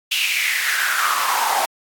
pink noise with high-pass filter sweep, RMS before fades -20 dBFS, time 0.11-1.66 s, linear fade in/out 10 ms, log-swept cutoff 2900 to 760 Hz, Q 5.8, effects AAC 64 kbps

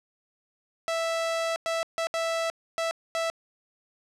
sawtooth tone bursts at uneven times, 659.3 Hz, E5, in tune, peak -22 dBFS, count 6, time 0.88-1.56 / 1.66-1.83 / 1.98-2.07 / 2.14-2.5 / 2.78-2.91 / 3.15-3.3 s, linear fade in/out 0 ms, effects low-pass 8000 Hz 12 dB/octave

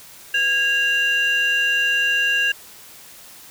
sine tone pair together, 1640.1 / 2784 Hz, G#6 / F7, -22 / -6 cents, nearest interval major sixth, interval 916 cents, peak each -17 dBFS, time 0.34-2.52 s, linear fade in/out 5 ms, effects tanh soft clip ceiling -13 dBFS + white hiss -43 dBFS RMS until 3.5 s

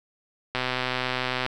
click train, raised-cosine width 0.3 ms, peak -10 dBFS, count 117, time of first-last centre 0.55-1.463 s, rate 127 Hz, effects none

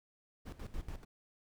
brown noise with tremolo, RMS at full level -42 dBFS, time 0.45-1.05 s, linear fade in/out 20 ms, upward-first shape square, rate 6.9 Hz, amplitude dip 75%, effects none

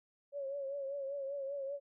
sine tone with vibrato, 554.4 Hz, C#5, in tune, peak -37 dBFS, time 0.32-1.8 s, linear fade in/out 50 ms, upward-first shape triangle, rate 5.1 Hz, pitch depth 67 cents each way, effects none

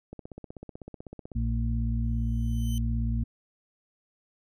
click train, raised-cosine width 2 ms, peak -27 dBFS, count 20, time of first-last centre 0.13-1.317 s, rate 16 Hz
harmonic tone, 57.5 Hz, A#1, 23 cents flat, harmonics 1 / 2 / 4, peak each -27 / -30 / -33 dBFS, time 1.35-3.24 s, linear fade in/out 10 ms
15% pulse tone with exponential growth, 3051 Hz, G7, 48 cents flat, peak -32 dBFS, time 2.04-2.78 s, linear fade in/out 0 ms, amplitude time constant 160 ms
effects none

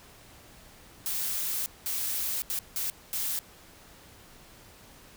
blue noise bursts at uneven times, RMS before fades -31 dBFS, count 5, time 1.06-1.66 / 1.86-2.42 / 2.5-2.59 / 2.76-2.9 / 3.13-3.39 s, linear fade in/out 0 ms, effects pink hiss -53 dBFS RMS until 5.16 s

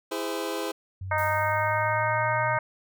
sawtooth chord, E augmented, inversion none, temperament just, 329.6 / 412 / 515 Hz, E4 / G#4 / B#4, 0 / -14 / -28 cents, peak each -29 dBFS, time 0.11-0.72 s, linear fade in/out 10 ms
sine exponential sweep, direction up, 93.5 to 123.47 Hz, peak -32 dBFS, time 1.01-2.58 s, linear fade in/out 5 ms
harmonic tone, 309.2 Hz, D#4, 11 cents flat, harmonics 2 / 3 / 4 / 5 / 6 / 7, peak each -29 / -27 / -31 / -30 / -36 / -33 dBFS, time 1.11-2.59 s, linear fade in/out 5 ms
violet noise with exponential decay, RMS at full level -40 dBFS, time 1.18-2.38 s, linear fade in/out 2 ms, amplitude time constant 260 ms
effects none

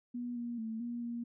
sine tone with pitch steps, 242.8 / 237.8 / 222.9 / 238.2 / 236.2 Hz, B3 / A#3 / A3 / A#3 / A#3, -29 / +35 / +23 / +38 / +23 cents, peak -36 dBFS, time 0.14-1.24 s, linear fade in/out 10 ms, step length 220 ms, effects none

